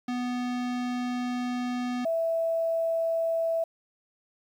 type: tone pair in turn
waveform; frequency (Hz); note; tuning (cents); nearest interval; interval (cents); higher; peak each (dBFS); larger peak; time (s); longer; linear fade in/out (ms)
square / sine; 246.9 / 659.1; B3 / E5; 0 / 0; octave + perfect fourth; 1700; second; -29 / -24; second; 0.08-2.05 / 2.05-3.64; first; 5
effects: low-pass 5000 Hz 12 dB/octave + 9-bit